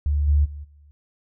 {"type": "tone with level steps", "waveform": "sine", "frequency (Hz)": 73, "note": "D2", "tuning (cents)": -10, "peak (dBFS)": [-18, -14, -32, -48], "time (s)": [0.06, 0.91], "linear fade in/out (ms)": 0, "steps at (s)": [0.27, 0.44, 0.63], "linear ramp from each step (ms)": 20, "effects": []}